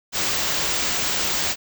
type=band-stop noise; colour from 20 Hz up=white; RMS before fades=-23 dBFS; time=0.12-1.56 s; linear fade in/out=50 ms; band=7900 to 16000 Hz; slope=96 dB/octave; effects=none